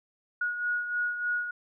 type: beating tone pair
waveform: sine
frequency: 1450 / 1453.3 Hz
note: F#6 / F#6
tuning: -35 / -31 cents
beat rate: 3.3 Hz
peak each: -28 / -36 dBFS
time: 0.41-1.51 s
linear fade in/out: 5 ms
effects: none